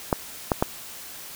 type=clicks; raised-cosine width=1 ms; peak=-5 dBFS; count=3; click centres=0.128 / 0.518 / 0.625 s; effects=white hiss -40 dBFS RMS until 1.35 s